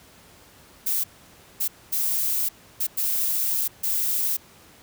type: noise bursts at uneven times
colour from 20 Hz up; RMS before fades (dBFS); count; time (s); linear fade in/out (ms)
violet; -24; 6; 0.86-1.04 / 1.6-1.68 / 1.92-2.49 / 2.8-2.87 / 2.97-3.68 / 3.83-4.37; 10
effects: pink hiss -51 dBFS RMS until 4.82 s + high-pass 60 Hz 12 dB/octave